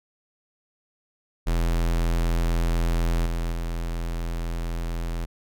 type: tone with level steps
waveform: square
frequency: 42.08 Hz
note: E1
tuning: 36 cents sharp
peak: -21 / -25 / -27 dBFS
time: 1.46-5.26 s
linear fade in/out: 20 ms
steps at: 3.26 / 3.52 s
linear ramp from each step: 2 ms
effects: none